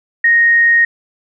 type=tone; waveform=sine; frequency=1864.7 Hz; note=A#6; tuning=in tune; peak=-7 dBFS; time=0.24-0.85 s; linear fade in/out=5 ms; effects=none